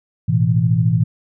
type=chord; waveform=sine; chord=A suspended second; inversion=none; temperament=equal; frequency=110 / 123.47 / 164.81 Hz; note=A2 / B2 / E3; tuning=0 / 0 / 0 cents; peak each=-17 dBFS; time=0.28-1.04 s; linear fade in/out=10 ms; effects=none